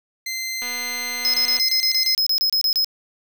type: tone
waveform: 20% pulse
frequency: 2075 Hz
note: C7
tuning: 15 cents flat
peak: -20 dBFS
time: 0.26-2.15 s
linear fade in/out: 5 ms
type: click train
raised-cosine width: 0.3 ms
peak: -20 dBFS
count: 238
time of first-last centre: 0.62-1.587 s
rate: 245 Hz
type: tone bursts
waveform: square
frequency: 5120 Hz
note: D#8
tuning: 49 cents sharp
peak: -17 dBFS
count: 14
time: 1.25-2.845 s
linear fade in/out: 0 ms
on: 87 ms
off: 29 ms
effects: none